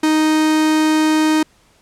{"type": "tone", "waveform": "45% pulse", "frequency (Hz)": 311.1, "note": "D#4", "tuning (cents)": 0, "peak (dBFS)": -12, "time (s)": [0.03, 1.43], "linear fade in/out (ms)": 5, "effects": ["pink hiss -54 dBFS RMS until 1.81 s", "low-pass 10000 Hz 12 dB/octave"]}